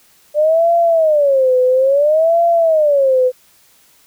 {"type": "tone with vibrato", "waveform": "sine", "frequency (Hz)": 587.3, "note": "D5", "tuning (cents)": 0, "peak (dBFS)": -9, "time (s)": [0.34, 3.32], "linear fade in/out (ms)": 50, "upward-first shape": "sine", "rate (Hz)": 0.59, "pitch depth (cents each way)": 260, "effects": ["white hiss -51 dBFS RMS until 4.06 s"]}